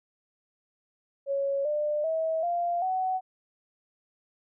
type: tone with pitch steps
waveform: sine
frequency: 554.4 / 597.6 / 644.2 / 694.5 / 748.6 Hz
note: C#5 / D5 / E5 / F5 / F#5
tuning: 0 / +30 / -40 / -10 / +20 cents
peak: -25 dBFS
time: 1.26-3.21 s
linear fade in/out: 50 ms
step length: 390 ms
effects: none